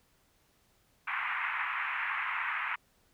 white band-pass noise, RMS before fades -34 dBFS, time 1.07-2.76 s, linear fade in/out 10 ms, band 910 to 2400 Hz, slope 48 dB/octave, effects pink hiss -69 dBFS RMS until 3.13 s

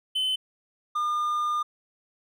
triangle tone pair in turn, 3046 / 1208.8 Hz, F#7 / D6, +50 / +50 cents, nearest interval octave + major third, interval 1600 cents, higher first, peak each -22 dBFS, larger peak neither, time 0.15-0.36 / 0.95-1.63 s, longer second, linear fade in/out 10 ms, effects none

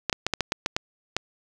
clicks, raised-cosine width 0.2 ms, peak -6 dBFS, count 9, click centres 0.097 / 0.128 / 0.266 / 0.337 / 0.407 / 0.521 / 0.661 / 0.765 / 1.166 s, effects none

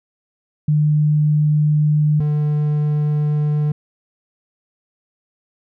sine / triangle tone pair in turn, 150.6 / 149.3 Hz, D3 / D3, +44 / +29 cents, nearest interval unison, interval 15 cents, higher first, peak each -12 / -13 dBFS, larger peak first, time 0.68-2.2 / 2.2-3.72 s, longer neither, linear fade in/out 5 ms, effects none

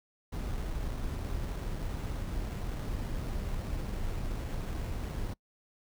brown noise with sample-and-hold, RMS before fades -35 dBFS, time 0.32-5.34 s, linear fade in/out 10 ms, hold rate 4900 Hz, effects noise-tail reverb RT60 0.1 s tail -25 dB re dry

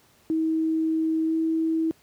sine tone with pitch glide, 320 to 323 Hz, D#4 to E4, +49 to -35 cents, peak -21 dBFS, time 0.3-1.91 s, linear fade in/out 0 ms, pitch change +16 cents, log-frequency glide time 1.25-1.34 s, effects pink hiss -59 dBFS RMS until 2.02 s + high-pass 80 Hz 12 dB/octave

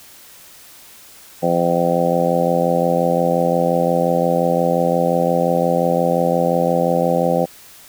harmonic tone, 85.7 Hz, F2, 32 cents flat, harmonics 2 / 3 / 4 / 5 / 6 / 7 / 8 / 9, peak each -21 / -25 / -26 / -28 / -18 / -22 / -26 / -22 dBFS, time 1.42-7.46 s, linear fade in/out 20 ms, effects white hiss -43 dBFS RMS until 7.88 s

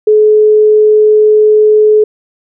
sine tone, 427 Hz, G#4, 48 cents sharp, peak -3 dBFS, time 0.07-2.04 s, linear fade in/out 5 ms, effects none

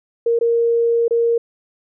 sine tone with dropouts, 466.2 Hz, A#4, in tune, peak -13 dBFS, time 0.26-1.38 s, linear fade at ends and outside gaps 5 ms, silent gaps 0.39-0.41 / 1.081-1.108 s, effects none

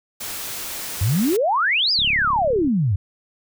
white noise, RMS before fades -30 dBFS, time 0.2-1.37 s, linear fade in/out 10 ms
sine exponential two-way sweep, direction up then down, 87.7 to 5160 to 87.7 Hz, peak -16 dBFS, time 1.01-2.96 s, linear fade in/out 5 ms, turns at 1.92 s
click train, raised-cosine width 5 ms, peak -22 dBFS, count 25, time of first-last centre 1.99-2.676 s, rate 35 Hz
effects none

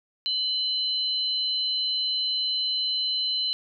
sine tone pair together, 2983 / 4065 Hz, F#7 / B7, +13 / +49 cents, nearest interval perfect fourth, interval 536 cents, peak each -29 / -25 dBFS, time 0.26-3.53 s, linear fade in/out 0 ms, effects none

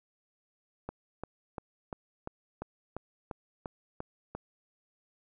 click train, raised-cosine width 1 ms, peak -23 dBFS, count 11, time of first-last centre 0.89-4.35 s, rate 2.89 Hz, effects none

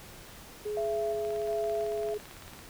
sine tone, 420 Hz, G#4, 19 cents sharp, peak -31 dBFS, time 0.65-2.18 s, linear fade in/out 10 ms
sine tone with tremolo, 669 Hz, E5, 25 cents sharp, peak -30 dBFS, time 0.77-2.14 s, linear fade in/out 2 ms, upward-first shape square, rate 1.4 Hz, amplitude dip 35%
click train, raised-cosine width 0.3 ms, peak -31 dBFS, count 25, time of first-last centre 1.25-2.591 s, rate 17.9 Hz
effects pink hiss -49 dBFS RMS until 2.69 s

